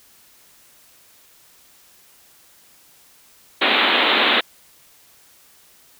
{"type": "band-pass noise", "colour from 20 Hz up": "white", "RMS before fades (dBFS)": -17, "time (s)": [3.61, 4.41], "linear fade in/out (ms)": 10, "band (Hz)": [210, 3900], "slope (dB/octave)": 96, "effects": ["white hiss -52 dBFS RMS until 5.99 s"]}